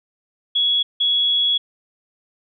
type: tone bursts at uneven times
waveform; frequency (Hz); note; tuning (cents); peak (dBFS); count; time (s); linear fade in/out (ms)
sine; 3356; G#7; +17; -15; 2; 0.55-0.83 / 1-1.58; 10
effects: none